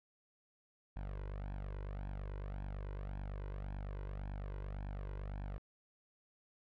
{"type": "tone with flanger", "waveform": "sawtooth", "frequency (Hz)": 49, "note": "G1", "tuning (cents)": 0, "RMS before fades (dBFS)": -43, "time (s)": [0.96, 5.58], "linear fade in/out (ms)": 0, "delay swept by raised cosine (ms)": [1.2, 2.05], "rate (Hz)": 1.8, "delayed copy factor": 0.7, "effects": ["low-pass 2000 Hz 12 dB/octave"]}